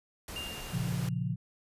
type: noise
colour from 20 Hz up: pink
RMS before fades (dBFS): -42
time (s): 0.28-1.09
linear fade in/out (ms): 2
type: tone with exponential decay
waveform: triangle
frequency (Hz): 2800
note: F7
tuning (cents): +4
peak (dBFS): -34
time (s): 0.36-1.33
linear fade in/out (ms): 2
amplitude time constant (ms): 210
type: chord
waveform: sine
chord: Bb minor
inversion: none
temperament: equal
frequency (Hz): 116.54 / 138.59 / 174.61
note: Bb2 / Db3 / F3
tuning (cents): 0 / 0 / 0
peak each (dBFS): -34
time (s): 0.72-1.36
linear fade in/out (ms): 20
effects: resampled to 32000 Hz